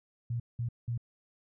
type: tone bursts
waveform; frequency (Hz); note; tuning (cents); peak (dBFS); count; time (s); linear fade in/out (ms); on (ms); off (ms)
sine; 118.4; A#2; +27; -30; 3; 0.3-0.977; 5; 99; 190
effects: none